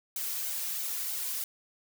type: noise with flanger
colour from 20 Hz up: blue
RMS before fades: -34 dBFS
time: 0.16-1.44 s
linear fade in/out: 2 ms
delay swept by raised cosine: 1.3 to 2.9 ms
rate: 3.1 Hz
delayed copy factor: +0.7
effects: none